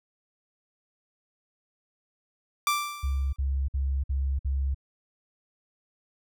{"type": "tone with exponential decay", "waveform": "sawtooth", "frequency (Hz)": 1174.7, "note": "D6", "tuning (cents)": 0, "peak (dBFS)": -17, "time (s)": [2.67, 3.36], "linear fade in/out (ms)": 1, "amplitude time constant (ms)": 150}
{"type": "tone bursts", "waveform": "sine", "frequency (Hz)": 68, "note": "C#2", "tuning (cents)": -33, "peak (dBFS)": -24, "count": 5, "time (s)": [3.03, 4.746], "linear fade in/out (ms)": 10, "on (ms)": 300, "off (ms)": 54}
{"effects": []}